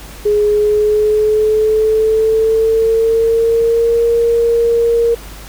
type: tone with pitch glide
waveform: sine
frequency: 417.6 to 466 Hz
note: G#4 to A#4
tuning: +10 to -1 cents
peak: -9 dBFS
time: 0.25-5.15 s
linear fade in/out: 10 ms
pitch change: +189 cents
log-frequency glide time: 0.47-4.04 s
effects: added 50 Hz sine -32 dBFS peak until 5.48 s + pink hiss -35 dBFS RMS until 5.48 s